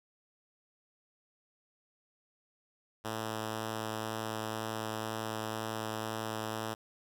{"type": "tone with vibrato", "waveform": "5% pulse", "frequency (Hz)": 110, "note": "A2", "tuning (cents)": 0, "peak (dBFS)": -24, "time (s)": [3.04, 6.75], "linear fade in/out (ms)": 20, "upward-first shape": "triangle", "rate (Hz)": 2, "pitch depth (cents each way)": 9, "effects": []}